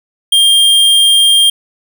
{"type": "tone", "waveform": "square", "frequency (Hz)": 3203, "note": "G7", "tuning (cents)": 37, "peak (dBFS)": -6, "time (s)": [0.32, 1.5], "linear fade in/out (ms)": 5, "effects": []}